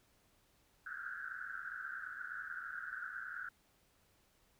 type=band-pass noise; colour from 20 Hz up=white; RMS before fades=-45 dBFS; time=0.86-3.49 s; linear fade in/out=5 ms; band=1400 to 1600 Hz; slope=96 dB/octave; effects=pink hiss -72 dBFS RMS until 4.59 s